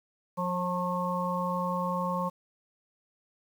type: harmonic tone with a mistuned harmonic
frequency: 178.9 Hz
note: F3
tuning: 42 cents sharp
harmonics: 1 / 3 / 5 / 6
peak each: -32 / -34 / -35 / -32 dBFS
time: 0.37-2.3 s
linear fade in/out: 20 ms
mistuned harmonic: 6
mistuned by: +19 cents
effects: 9-bit